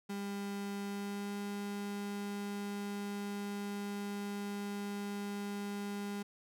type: tone with pitch glide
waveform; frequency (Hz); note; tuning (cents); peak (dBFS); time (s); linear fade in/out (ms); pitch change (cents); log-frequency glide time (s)
35% pulse; 200.6 to 202.7; G3 to G#3; +40 to -42; -36; 0.09-6.23; 10; +18; 0.83-1.39
effects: none